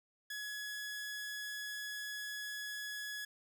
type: tone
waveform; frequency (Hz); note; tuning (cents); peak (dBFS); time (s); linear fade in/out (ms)
sawtooth; 1687; G#6; +27; -37; 0.3-3.25; 5
effects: none